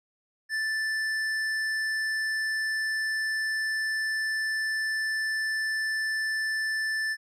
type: tone with hard clipping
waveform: triangle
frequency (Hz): 1760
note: A6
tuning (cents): 0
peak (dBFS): -28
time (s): 0.49-7.17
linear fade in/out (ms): 50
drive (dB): 13
effects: none